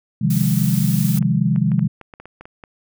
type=chord; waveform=sine; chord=F minor seventh; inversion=second; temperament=equal with one note detuned; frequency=130.81 / 155.56 / 174.61 / 204.4 Hz; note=C3 / Eb3 / F3 / Ab3; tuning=0 / 0 / 0 / -27 cents; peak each=-20 dBFS; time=0.21-1.88 s; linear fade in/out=10 ms
type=noise; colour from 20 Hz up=blue; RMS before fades=-29 dBFS; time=0.3-1.19 s; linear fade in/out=5 ms
type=clicks; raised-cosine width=0.5 ms; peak=-23 dBFS; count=12; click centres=1.174 / 1.226 / 1.561 / 1.718 / 1.793 / 2.013 / 2.138 / 2.2 / 2.256 / 2.41 / 2.455 / 2.638 s
effects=none